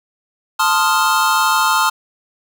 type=chord; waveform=square; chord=F dominant seventh; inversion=first; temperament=equal; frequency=880 / 1046.5 / 1244.5 / 1396.9 Hz; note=A5 / C6 / Eb6 / F6; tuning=0 / 0 / 0 / 0 cents; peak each=-19 dBFS; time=0.59-1.9 s; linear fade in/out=10 ms; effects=none